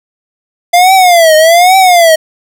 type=tone with vibrato; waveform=square; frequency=690 Hz; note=F5; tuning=21 cents flat; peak=-3 dBFS; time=0.73-2.16 s; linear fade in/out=10 ms; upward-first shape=triangle; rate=1.2 Hz; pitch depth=200 cents each way; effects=none